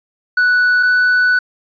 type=tone pair in turn; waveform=triangle; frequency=1480 / 1487.4 Hz; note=F#6 / F#6; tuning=0 / +9 cents; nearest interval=unison; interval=9 cents; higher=second; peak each=-8 dBFS; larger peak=neither; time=0.37-0.83 / 0.83-1.39 s; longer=second; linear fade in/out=5 ms; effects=resampled to 11025 Hz